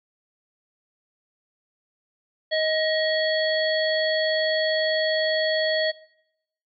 harmonic tone with a mistuned harmonic, 630 Hz, D#5, 21 cents sharp, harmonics 1 / 3 / 5 / 7, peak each -22 / -27 / -29 / -30 dBFS, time 2.51-5.92 s, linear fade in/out 20 ms, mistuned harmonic 5, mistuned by +95 cents, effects noise-tail reverb RT60 0.8 s tail -21 dB re dry + MP3 48 kbps

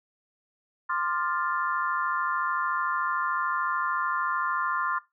sine chord, D minor seventh, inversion third, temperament equal with one note detuned, 1046.5 / 1200 / 1396.9 / 1760 Hz, C6 / D6 / F6 / A6, 0 / +37 / 0 / 0 cents, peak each -29 / -32 / -31 / -35 dBFS, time 0.89-4.99 s, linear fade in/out 10 ms, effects noise-tail reverb RT60 0.2 s tail -18 dB re dry

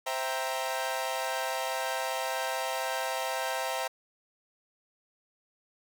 sawtooth chord, C dominant seventh, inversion none, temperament equal, 523.3 / 659.3 / 784 / 932.3 Hz, C5 / E5 / G5 / Bb5, 0 / 0 / 0 / 0 cents, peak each -32 dBFS, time 0.06-3.88 s, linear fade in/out 10 ms, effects none

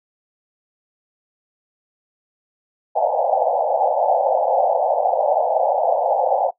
white band-pass noise, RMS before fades -18 dBFS, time 2.95-6.51 s, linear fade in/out 20 ms, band 510 to 850 Hz, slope 96 dB/octave, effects noise-tail reverb RT60 0.1 s tail -18 dB re dry

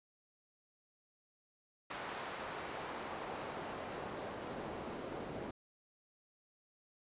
pink noise with band-pass filter sweep, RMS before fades -44 dBFS, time 1.9-5.51 s, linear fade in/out 5 ms, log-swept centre 1100 to 400 Hz, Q 0.78, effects resampled to 8000 Hz

